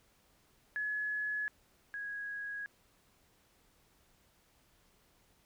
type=tone pair in turn; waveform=sine; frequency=1698 / 1656.3 Hz; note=G#6 / G#6; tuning=+38 / -5 cents; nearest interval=unison; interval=43 cents; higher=first; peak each=-33 / -38 dBFS; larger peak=first; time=0.76-1.48 / 1.94-2.66 s; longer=neither; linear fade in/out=0 ms; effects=pink hiss -69 dBFS RMS until 5.45 s